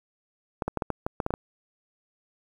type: clicks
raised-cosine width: 1 ms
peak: -13 dBFS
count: 10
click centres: 0.622 / 0.68 / 0.773 / 0.822 / 0.903 / 1.065 / 1.202 / 1.264 / 1.306 / 1.339 s
effects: 8-bit